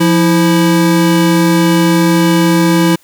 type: tone pair together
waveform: square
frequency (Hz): 173.43 / 327.4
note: F3 / E4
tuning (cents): -12 / -12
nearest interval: major seventh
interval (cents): 1100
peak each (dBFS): -11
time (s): 0-2.96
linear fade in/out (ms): 10
effects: white hiss -49 dBFS RMS until 3.03 s